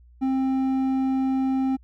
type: tone with hard clipping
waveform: sine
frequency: 264.5 Hz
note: C4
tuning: 19 cents sharp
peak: -22 dBFS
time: 0.21-1.77 s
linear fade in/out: 20 ms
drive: 6 dB
effects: added 60 Hz sine -49 dBFS peak until 1.83 s